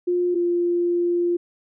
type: tone pair in turn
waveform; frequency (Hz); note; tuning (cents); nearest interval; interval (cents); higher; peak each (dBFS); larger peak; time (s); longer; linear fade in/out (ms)
sine; 354.7 / 348.2; F4 / F4; +27 / -5; unison; 32; first; -18; neither; 0.07-0.35 / 0.35-1.37; second; 10
effects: none